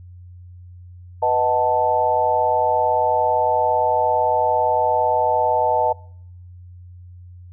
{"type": "chord", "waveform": "sine", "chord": "B dominant seventh", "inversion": "none", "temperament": "equal", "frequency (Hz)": [493.9, 622.3, 740, 880], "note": ["B4", "D#5", "F#5", "A5"], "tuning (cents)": [0, 0, 0, 0], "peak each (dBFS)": [-23, -21, -23, -18], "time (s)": [1.22, 5.93], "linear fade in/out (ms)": 10, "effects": ["noise-tail reverb RT60 0.7 s tail -26 dB re dry", "added 89 Hz sine -38 dBFS peak until 7.52 s"]}